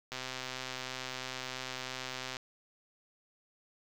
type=click train; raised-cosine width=0.2 ms; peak=-21 dBFS; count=291; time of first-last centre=0.12-2.368 s; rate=129 Hz; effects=8-bit